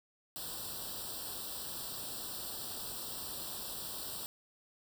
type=noise with comb filter; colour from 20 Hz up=white; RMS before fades=-42 dBFS; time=0.36-4.26 s; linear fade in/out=0 ms; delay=0.23 ms; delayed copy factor=+0.95; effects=none